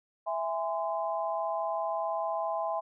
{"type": "chord", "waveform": "sine", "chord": "E augmented", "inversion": "none", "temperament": "just", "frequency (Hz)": [659.3, 824.1, 1030.1], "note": ["E5", "G#5", "B#5"], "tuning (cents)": [0, -14, -27], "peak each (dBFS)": [-32, -34, -35], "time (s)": [0.26, 2.81], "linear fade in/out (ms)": 20, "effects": []}